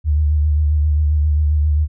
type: tone with vibrato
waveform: sine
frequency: 75.2 Hz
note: D2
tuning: 42 cents sharp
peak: -12 dBFS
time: 0.04-1.88 s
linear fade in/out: 50 ms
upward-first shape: sine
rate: 7.5 Hz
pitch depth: 46 cents each way
effects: none